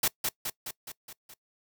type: noise with echo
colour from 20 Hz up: white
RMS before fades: -25 dBFS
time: 0.03-0.08 s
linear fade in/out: 5 ms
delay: 210 ms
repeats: 6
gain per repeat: -4 dB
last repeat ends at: 1.34 s
effects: noise-tail reverb RT60 0.1 s tail -22 dB re dry